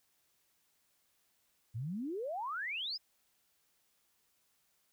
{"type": "exponential sweep", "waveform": "sine", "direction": "up", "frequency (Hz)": [103.83, 5274], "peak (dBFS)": -36, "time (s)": [1.74, 2.98], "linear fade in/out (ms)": 20, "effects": ["white hiss -75 dBFS RMS until 4.92 s"]}